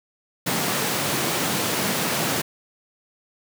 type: high-pass noise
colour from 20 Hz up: pink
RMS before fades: -24 dBFS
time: 0.46-2.42 s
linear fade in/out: 10 ms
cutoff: 130 Hz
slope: 24 dB/octave
effects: none